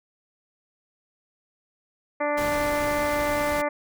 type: harmonic tone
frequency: 293.7 Hz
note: D4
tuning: in tune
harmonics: 1 / 2 / 3 / 4 / 5 / 6 / 7 / 8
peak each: -32 / -25 / -30 / -32 / -38 / -36 / -33 / -42 dBFS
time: 2.2-3.69 s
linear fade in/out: 10 ms
type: noise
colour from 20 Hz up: pink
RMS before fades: -34 dBFS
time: 2.37-3.62 s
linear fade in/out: 10 ms
effects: none